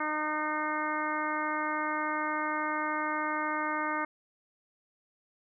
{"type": "harmonic tone", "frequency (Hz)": 305.5, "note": "D#4", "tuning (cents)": -32, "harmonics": [1, 2, 3, 4, 5, 6, 7], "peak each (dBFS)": [-37, -39, -35, -34, -37, -40, -39], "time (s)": [0, 4.05], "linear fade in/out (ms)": 5, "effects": []}